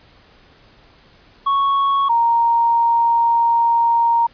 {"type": "tone pair in turn", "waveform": ["triangle", "sine"], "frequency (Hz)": [1108, 931.6], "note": ["C#6", "A#5"], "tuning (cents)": [-1, -1], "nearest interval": "minor third", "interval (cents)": 300, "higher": "first", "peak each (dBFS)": -12, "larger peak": "neither", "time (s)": [[1.46, 2.09], [2.09, 4.27]], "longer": "second", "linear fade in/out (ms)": 10, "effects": ["pink hiss -50 dBFS RMS until 4.33 s", "resampled to 11025 Hz"]}